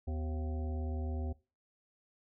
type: harmonic tone with a mistuned harmonic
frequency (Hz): 76.5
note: D#2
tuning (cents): -29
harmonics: 1 / 3 / 5 / 7 / 9 / 10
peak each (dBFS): -34 / -44 / -48 / -51 / -53 / -54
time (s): 0.07-1.33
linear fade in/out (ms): 10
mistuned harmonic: 3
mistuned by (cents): +140
effects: noise-tail reverb RT60 0.3 s tail -20 dB re dry